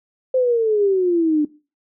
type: exponential sweep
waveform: sine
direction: down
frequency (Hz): 523 to 293.7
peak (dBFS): -14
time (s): 0.34-1.45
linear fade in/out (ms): 5
effects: noise-tail reverb RT60 0.3 s tail -18 dB re dry